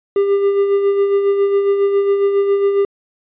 triangle tone with tremolo, 399 Hz, G4, 31 cents sharp, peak -8 dBFS, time 0.16-2.85 s, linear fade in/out 2 ms, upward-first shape sine, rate 7.3 Hz, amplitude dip 45%, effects resampled to 8000 Hz

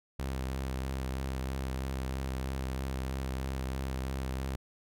sawtooth tone with vibrato, 65.9 Hz, C2, 13 cents sharp, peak -29 dBFS, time 0.19-4.56 s, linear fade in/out 5 ms, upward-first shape sine, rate 3.1 Hz, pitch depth 24 cents each way, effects none

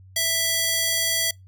square tone with high-pass filter, 659.3 Hz, E5, in tune, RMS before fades -23 dBFS, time 0.16-1.31 s, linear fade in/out 5 ms, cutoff 2900 Hz, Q 0.57, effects noise-tail reverb RT60 0.2 s tail -26 dB re dry + added 94 Hz sine -45 dBFS peak until 1.47 s

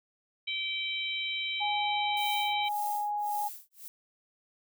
harmonic tone, 775 Hz, G5, 20 cents flat, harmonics 3 / 4 / 5, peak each -34 / -35 / -37 dBFS, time 0.47-2.69 s, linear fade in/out 10 ms
sine tone, 830.6 Hz, G#5, in tune, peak -29 dBFS, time 1.6-3.49 s, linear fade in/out 20 ms
violet noise with tremolo, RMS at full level -40 dBFS, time 2.17-3.88 s, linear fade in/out 0 ms, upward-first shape sine, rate 1.8 Hz, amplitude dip 100%
effects none

